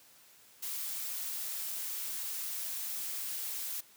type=noise; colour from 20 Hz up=blue; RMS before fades=-38 dBFS; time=0.62-3.81 s; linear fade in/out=10 ms; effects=white hiss -60 dBFS RMS until 3.96 s + high-pass 100 Hz 12 dB/octave